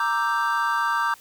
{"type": "chord", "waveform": "triangle", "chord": "E half-diminished seventh", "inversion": "second", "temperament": "equal", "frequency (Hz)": [932.3, 1174.7, 1318.5, 1568], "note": ["Bb5", "D6", "E6", "G6"], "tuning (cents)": [0, 0, 0, 0], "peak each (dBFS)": [-24, -23, -29, -24], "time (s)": [0, 1.14], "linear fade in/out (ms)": 2, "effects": ["white hiss -51 dBFS RMS until 1.2 s"]}